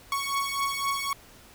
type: beating tone pair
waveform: sawtooth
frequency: 1108.7 / 1112.6 Hz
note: C#6 / C#6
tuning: 0 / +6 cents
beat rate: 3.9 Hz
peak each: -26 dBFS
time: 0.12-1.13 s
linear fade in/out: 2 ms
effects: pink hiss -52 dBFS RMS until 1.54 s